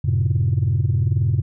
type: chord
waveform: sine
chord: F# diminished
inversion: none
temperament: just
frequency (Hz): 92.5 / 111 / 133.2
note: F#2 / A2 / C3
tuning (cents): 0 / +16 / +31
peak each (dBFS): -19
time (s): 0.04-1.42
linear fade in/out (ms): 10
effects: tanh soft clip ceiling -11 dBFS